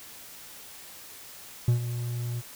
triangle tone with ADSR envelope, 120.1 Hz, B2, 48 cents flat, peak -15 dBFS, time 1.68-2.42 s, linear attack 3 ms, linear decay 110 ms, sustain -12 dB, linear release 33 ms, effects white hiss -46 dBFS RMS until 2.55 s

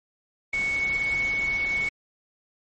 sine tone in noise, 2217 Hz, C#7, in tune, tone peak -23 dBFS, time 0.53-1.89 s, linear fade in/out 5 ms, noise pink, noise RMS -38 dBFS, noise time 0.53-1.89 s, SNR +12 dB, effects MP3 32 kbps

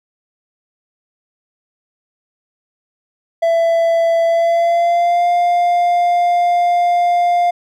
triangle tone with pitch glide, 667 to 701.8 Hz, E5 to F5, +20 to +8 cents, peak -9 dBFS, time 3.42-7.51 s, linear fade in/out 10 ms, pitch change +88 cents, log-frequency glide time 4.25-5.28 s, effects none

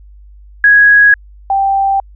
sine tone pair in turn, 1661.2 / 784 Hz, G#6 / G5, 0 / 0 cents, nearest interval octave + minor second, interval 1300 cents, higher first, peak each -3 / -9 dBFS, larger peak first, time 0.64-1.14 / 1.5-2 s, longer neither, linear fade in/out 2 ms, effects added 50 Hz sine -35 dBFS peak until 2.15 s

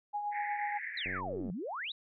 sine tone with tremolo, 827 Hz, G#5, 8 cents flat, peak -31 dBFS, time 0.13-0.79 s, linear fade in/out 20 ms, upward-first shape triangle, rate 8.3 Hz, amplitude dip 50%
pink band-pass noise, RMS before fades -41 dBFS, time 0.31-1.21 s, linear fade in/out 50 ms, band 1700 to 2200 Hz, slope 96 dB/octave
sine exponential two-way sweep, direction down then up, 4202 to 164.81 to 4048 Hz, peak -36 dBFS, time 0.97-1.92 s, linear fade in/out 5 ms, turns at 1.52 s
click train, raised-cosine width 2 ms, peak -31 dBFS, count 42, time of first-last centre 1.06-1.5 s, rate 93.2 Hz
effects none

